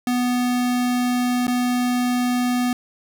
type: tone with dropouts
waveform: square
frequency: 246.9 Hz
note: B3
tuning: in tune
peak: -19 dBFS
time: 0.07-2.73 s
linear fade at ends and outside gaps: 2 ms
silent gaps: 1.469-1.479 s
effects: none